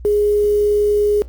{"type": "tone with quantisation", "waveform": "sine", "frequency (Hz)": 415.3, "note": "G#4", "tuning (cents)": 0, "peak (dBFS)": -12, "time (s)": [0.05, 1.22], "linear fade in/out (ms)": 0, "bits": 6, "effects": ["added 60 Hz sine -31 dBFS peak until 1.28 s", "Opus 24 kbps"]}